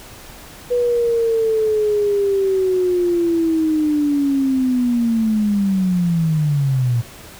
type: linear sweep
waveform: sine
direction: down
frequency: 491.1 to 116.3 Hz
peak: -14 dBFS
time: 0.7-7.02 s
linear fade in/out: 20 ms
effects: pink hiss -39 dBFS RMS until 7.39 s